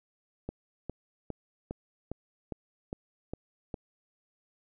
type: click train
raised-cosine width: 2 ms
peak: -22 dBFS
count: 9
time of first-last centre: 0.49-3.742 s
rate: 2.46 Hz
effects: none

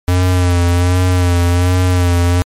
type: tone with vibrato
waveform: square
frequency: 89.1 Hz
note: F2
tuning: 35 cents sharp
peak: -10 dBFS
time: 0.08-2.42 s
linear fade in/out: 0 ms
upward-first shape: sine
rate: 1.3 Hz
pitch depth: 42 cents each way
effects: MP3 64 kbps

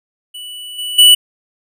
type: tone with level steps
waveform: square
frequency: 2960 Hz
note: F#7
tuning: in tune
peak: -28 / -21 / -4 dBFS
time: 0.34-1.15 s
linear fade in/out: 10 ms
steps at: 0.78 / 0.98 s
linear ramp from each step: 10 ms
effects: none

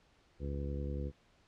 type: harmonic tone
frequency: 70.6 Hz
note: C#2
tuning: 32 cents sharp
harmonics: 1 / 2 / 3 / 4 / 5 / 6 / 7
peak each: -37 / -42 / -46 / -48 / -48 / -52 / -47 dBFS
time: 0.39-1.12 s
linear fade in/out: 50 ms
effects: pink hiss -68 dBFS RMS until 1.47 s + low-pass 5000 Hz 12 dB/octave

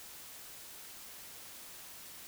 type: silence
effects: white hiss -50 dBFS RMS until 2.27 s

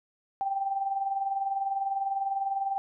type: tone with tremolo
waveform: sine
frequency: 784 Hz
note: G5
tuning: in tune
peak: -24 dBFS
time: 0.41-2.78 s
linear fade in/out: 0 ms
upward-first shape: triangle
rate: 20 Hz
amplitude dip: 65%
effects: none

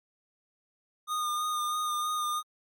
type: tone with vibrato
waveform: square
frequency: 1222 Hz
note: D#6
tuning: 32 cents flat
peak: -29 dBFS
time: 1.07-2.43 s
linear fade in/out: 50 ms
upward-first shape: sine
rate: 3.1 Hz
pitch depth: 21 cents each way
effects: MP3 96 kbps

